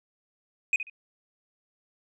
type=tone with echo; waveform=sine; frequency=2500 Hz; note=D#7; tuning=8 cents sharp; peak=-17 dBFS; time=0.73-0.76 s; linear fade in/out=2 ms; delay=69 ms; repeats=2; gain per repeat=-13 dB; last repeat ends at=0.898 s; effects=tanh soft clip ceiling -19 dBFS